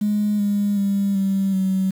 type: tone with pitch steps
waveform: sine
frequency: 208.6 / 203.7 / 198.95 / 194.29 / 189.75 Hz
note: G#3 / G#3 / G3 / G3 / F#3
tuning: +8 / -33 / +26 / -15 / +44 cents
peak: -16 dBFS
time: 0.01-1.91 s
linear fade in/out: 10 ms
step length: 380 ms
effects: tanh soft clip ceiling -13 dBFS + 7-bit